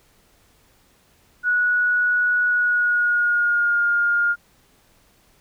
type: tone with pitch glide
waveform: sine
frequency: 1465 to 1414.3 Hz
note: F#6 to F6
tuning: -18 to +21 cents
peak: -16 dBFS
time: 1.43-4.36 s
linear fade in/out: 50 ms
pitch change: -61 cents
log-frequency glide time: 2.47-3.84 s
effects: pink hiss -58 dBFS RMS until 5.4 s